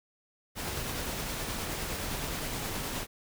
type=noise with tremolo; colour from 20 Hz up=pink; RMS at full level=-34 dBFS; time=0.55-3.07 s; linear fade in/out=50 ms; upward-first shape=triangle; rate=9.6 Hz; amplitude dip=25%; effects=none